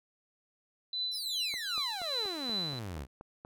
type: tone with tremolo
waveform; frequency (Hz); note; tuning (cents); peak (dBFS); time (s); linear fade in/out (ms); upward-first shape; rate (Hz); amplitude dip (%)
sine; 4001; B7; +22; -30; 0.93-2.79; 2; triangle; 2.6; 75
type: exponential sweep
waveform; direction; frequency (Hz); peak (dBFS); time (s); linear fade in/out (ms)
sawtooth; down; 5770 to 61.74; -34; 1.11-3.07; 50
type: click train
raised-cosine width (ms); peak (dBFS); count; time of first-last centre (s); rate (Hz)
1; -32; 9; 1.54-3.449; 4.19
effects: none